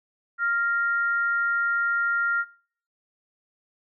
sine tone pair together, 1396.9 / 1864.7 Hz, F6 / A#6, 0 / 0 cents, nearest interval perfect fourth, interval 500 cents, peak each -22 / -32 dBFS, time 0.38-2.45 s, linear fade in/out 50 ms, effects noise-tail reverb RT60 0.5 s tail -19 dB re dry

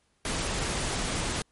pink noise, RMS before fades -30 dBFS, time 0.25-1.42 s, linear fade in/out 2 ms, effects pink hiss -70 dBFS RMS until 1.51 s + MP3 48 kbps

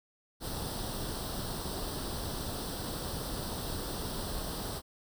pink noise with comb filter, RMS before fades -37 dBFS, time 0.4-4.82 s, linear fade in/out 50 ms, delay 0.22 ms, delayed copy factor +0.75, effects none

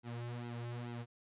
sawtooth tone with flanger, 119.5 Hz, A#2, 43 cents sharp, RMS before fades -43 dBFS, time 0.03-1.06 s, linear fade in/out 50 ms, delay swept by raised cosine 1.7 to 4.2 ms, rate 2.3 Hz, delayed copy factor -0.8, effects resampled to 8000 Hz

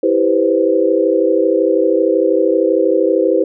sine chord, C major seventh, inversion first, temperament just, 327 / 392.4 / 490.5 / 523.3 Hz, E4 / G4 / B4 / C5, -14 / +2 / -12 / 0 cents, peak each -16 dBFS, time 0.03-3.44 s, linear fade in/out 5 ms, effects none

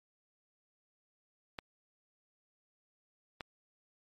clicks, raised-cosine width 0.3 ms, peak -23 dBFS, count 2, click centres 1.588 / 3.408 s, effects MP3 64 kbps

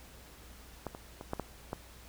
clicks, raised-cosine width 1 ms, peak -22 / -28 / -28 / -19 / -20 / -21 dBFS, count 6, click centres 0.867 / 0.949 / 1.211 / 1.334 / 1.397 / 1.731 s, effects added 60 Hz sine -54 dBFS peak until 2.08 s + pink hiss -55 dBFS RMS until 2.08 s

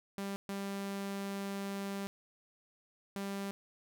sawtooth tone bursts at uneven times, 197.8 Hz, G3, 16 cents sharp, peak -33 dBFS, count 3, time 0.18-0.36 / 0.49-2.07 / 3.16-3.51 s, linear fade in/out 0 ms, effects none

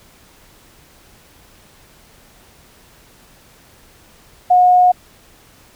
sine tone, 724 Hz, F#5, 38 cents flat, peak -7 dBFS, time 4.5-4.92 s, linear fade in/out 10 ms, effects pink hiss -48 dBFS RMS until 5.75 s

